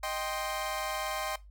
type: chord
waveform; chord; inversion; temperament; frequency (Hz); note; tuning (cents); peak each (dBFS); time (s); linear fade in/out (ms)
sawtooth; C minor; first; equal with one note detuned; 622.3 / 784 / 1051.3; Eb5 / G5 / C6; 0 / 0 / +8; -33; 0.03-1.36; 5
effects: noise-tail reverb RT60 0.2 s tail -18 dB re dry + added 50 Hz sine -49 dBFS peak until 1.5 s